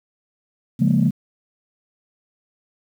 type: chord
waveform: sine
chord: Bb minor seventh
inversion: first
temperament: equal with one note detuned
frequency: 140.04 / 174.61 / 207.7 / 233.1 Hz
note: Db3 / F3 / Ab3 / Bb3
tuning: +18 / 0 / 0 / 0 cents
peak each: -19 dBFS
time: 0.79-1.11 s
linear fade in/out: 20 ms
effects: tanh soft clip ceiling -6 dBFS + 8-bit